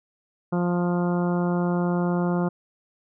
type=harmonic tone; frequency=175.8 Hz; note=F3; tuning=12 cents sharp; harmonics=1 / 2 / 3 / 4 / 5 / 6 / 7 / 8; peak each=-22 / -28 / -32 / -34 / -36 / -38 / -39 / -40 dBFS; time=0.52-2.49 s; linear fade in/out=10 ms; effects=none